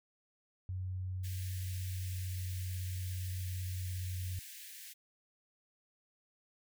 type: tone with pitch glide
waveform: sine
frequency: 92.5 to 91.75 Hz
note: F#2 to F#2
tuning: 0 to -14 cents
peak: -36 dBFS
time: 0.69-4.39 s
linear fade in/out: 0 ms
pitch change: -14 cents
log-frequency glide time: 1.47-2.63 s
type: high-pass noise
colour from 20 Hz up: white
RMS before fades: -50 dBFS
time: 1.23-4.94 s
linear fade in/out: 20 ms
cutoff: 1600 Hz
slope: 96 dB/octave
effects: none